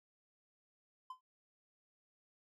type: tone with exponential decay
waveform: triangle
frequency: 1025 Hz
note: C6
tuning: 36 cents flat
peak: -39 dBFS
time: 1.1-1.21 s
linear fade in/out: 5 ms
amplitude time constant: 22 ms
effects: none